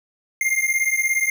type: beating tone pair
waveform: square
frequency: 2105 / 2122 Hz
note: C7 / C7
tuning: +10 / +24 cents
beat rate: 17 Hz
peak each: -22 dBFS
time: 0.41-1.3 s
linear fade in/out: 2 ms
effects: none